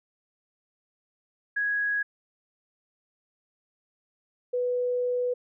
sine tone pair in turn, 1661.2 / 493.9 Hz, G#6 / B4, 0 / 0 cents, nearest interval octave + major sixth, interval 2100 cents, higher first, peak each -24 dBFS, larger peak neither, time 1.56-2.03 / 4.53-5.34 s, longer second, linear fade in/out 10 ms, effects none

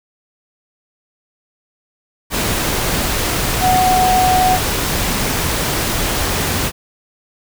sine tone in noise, 740 Hz, F#5, in tune, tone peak -11 dBFS, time 3.6-4.59 s, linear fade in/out 50 ms, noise pink, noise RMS -18 dBFS, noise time 2.3-6.72 s, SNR +4 dB, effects none

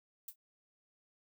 violet noise with exponential decay, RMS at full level -39 dBFS, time 0.28-0.36 s, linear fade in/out 5 ms, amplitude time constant 16 ms, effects none

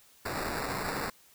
white noise with sample-and-hold, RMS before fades -34 dBFS, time 0.25-1.1 s, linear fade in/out 5 ms, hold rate 3150 Hz, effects white hiss -60 dBFS RMS until 1.34 s

